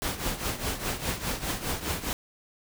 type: noise with tremolo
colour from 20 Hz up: pink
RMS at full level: -28 dBFS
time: 0.02-2.13 s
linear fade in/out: 0 ms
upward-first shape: triangle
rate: 4.9 Hz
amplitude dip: 80%
effects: none